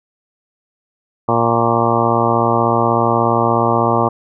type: harmonic tone with a mistuned harmonic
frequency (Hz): 116.54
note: A#2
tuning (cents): 0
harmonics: 1 / 2 / 3 / 4 / 5 / 6 / 7 / 8 / 9 / 10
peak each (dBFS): -21 / -21 / -21 / -21 / -21 / -21 / -21 / -21 / -21 / -21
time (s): 1.28-4.09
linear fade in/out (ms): 10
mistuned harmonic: 9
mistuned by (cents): +34
effects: none